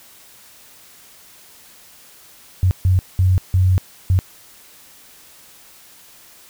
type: tone bursts at uneven times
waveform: sine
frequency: 92.5 Hz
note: F#2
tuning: in tune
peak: -11 dBFS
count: 5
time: 2.63-2.71 / 2.85-2.99 / 3.19-3.38 / 3.54-3.78 / 4.1-4.19 s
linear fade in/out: 0 ms
effects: white hiss -46 dBFS RMS until 6.49 s

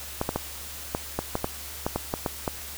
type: clicks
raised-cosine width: 1 ms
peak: -11 dBFS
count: 12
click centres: 0.214 / 0.291 / 0.36 / 0.949 / 1.19 / 1.354 / 1.444 / 1.865 / 1.96 / 2.139 / 2.262 / 2.478 s
effects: added 71 Hz sine -45 dBFS peak until 2.77 s + white hiss -39 dBFS RMS until 2.77 s

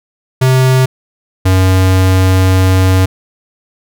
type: tone pair in turn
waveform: square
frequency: 129.9 / 93.68 Hz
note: C3 / F#2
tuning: -12 / +22 cents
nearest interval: tritone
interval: 566 cents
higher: first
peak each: -7 dBFS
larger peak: neither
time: 0.41-0.86 / 1.45-3.06 s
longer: second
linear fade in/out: 10 ms
effects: none

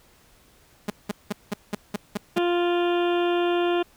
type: tone bursts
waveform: sawtooth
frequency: 206 Hz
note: G#3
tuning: 14 cents flat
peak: -20 dBFS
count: 8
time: 0.88-2.386 s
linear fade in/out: 5 ms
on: 22 ms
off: 190 ms
type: harmonic tone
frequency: 349.2 Hz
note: F4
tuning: in tune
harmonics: 1 / 2 / 3 / 4 / 5 / 7 / 8 / 9 / 10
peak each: -21 / -28 / -34 / -35 / -39 / -39 / -37 / -40 / -42 dBFS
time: 2.36-3.83 s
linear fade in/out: 10 ms
effects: pink hiss -57 dBFS RMS until 3.96 s

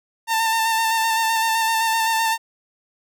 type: tone with vibrato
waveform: sawtooth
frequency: 899 Hz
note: A5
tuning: 37 cents sharp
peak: -14 dBFS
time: 0.27-2.38 s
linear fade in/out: 50 ms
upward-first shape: square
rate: 7.8 Hz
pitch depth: 20 cents each way
effects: none

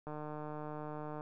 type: click train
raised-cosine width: 1 ms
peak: -30 dBFS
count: 173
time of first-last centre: 0.07-1.209 s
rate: 151 Hz
effects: none

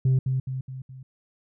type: tone with echo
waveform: sine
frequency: 130.81 Hz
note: C3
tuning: in tune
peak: -15 dBFS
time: 0.05-0.19 s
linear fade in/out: 5 ms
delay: 210 ms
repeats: 4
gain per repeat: -6 dB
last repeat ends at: 1.03 s
effects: tanh soft clip ceiling -16 dBFS

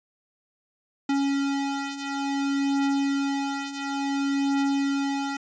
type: beating tone pair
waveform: square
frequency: 277.2 / 277.77 Hz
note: C#4 / C#4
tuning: 0 / +4 cents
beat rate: 0.57 Hz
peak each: -30 / -26 dBFS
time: 1.09-5.37 s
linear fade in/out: 5 ms
effects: resampled to 16000 Hz

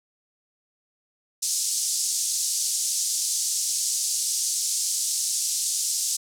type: band-pass noise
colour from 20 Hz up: pink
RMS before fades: -26 dBFS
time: 1.42-6.17 s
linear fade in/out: 10 ms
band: 5500 to 9400 Hz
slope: 24 dB/octave
effects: none

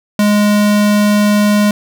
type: tone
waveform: square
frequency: 207.6 Hz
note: G#3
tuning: in tune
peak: -9 dBFS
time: 0.19-1.71 s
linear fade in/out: 2 ms
effects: none

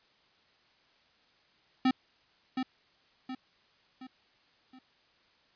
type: tone with echo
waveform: square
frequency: 258.4 Hz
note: C4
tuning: 21 cents flat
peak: -23 dBFS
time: 1.85-1.91 s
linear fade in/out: 5 ms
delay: 720 ms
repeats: 4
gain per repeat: -7 dB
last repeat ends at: 4.79 s
effects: white hiss -66 dBFS RMS until 5.55 s + resampled to 11025 Hz

